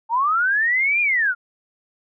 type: linear two-way sweep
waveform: sine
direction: up then down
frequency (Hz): 880 to 2448 to 1371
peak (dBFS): -16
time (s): 0.09-1.35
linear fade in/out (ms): 50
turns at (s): 1.01
effects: none